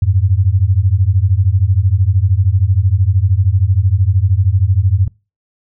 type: beating tone pair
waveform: sine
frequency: 88.9 / 101.9 Hz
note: F2 / G#2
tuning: +31 / -32 cents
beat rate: 13 Hz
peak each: -12 dBFS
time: 0.02-5.08 s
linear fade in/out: 5 ms
effects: noise-tail reverb RT60 0.3 s tail -26 dB re dry